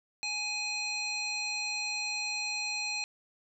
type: harmonic tone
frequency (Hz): 835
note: G#5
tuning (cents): +9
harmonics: 1 / 3 / 5 / 7 / 9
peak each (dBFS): -44 / -34 / -36 / -45 / -44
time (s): 0.23-3.04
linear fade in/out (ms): 0
effects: none